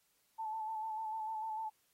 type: tone with vibrato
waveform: sine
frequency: 877 Hz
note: A5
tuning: 6 cents flat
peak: -37 dBFS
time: 0.38-1.7 s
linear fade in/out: 20 ms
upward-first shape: square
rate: 6.7 Hz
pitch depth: 26 cents each way
effects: white hiss -75 dBFS RMS until 1.93 s + AAC 48 kbps